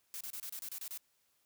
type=noise bursts; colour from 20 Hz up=blue; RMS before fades=-43 dBFS; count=9; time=0.14-0.975 s; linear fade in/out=0 ms; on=67 ms; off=29 ms; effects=white hiss -75 dBFS RMS until 1.45 s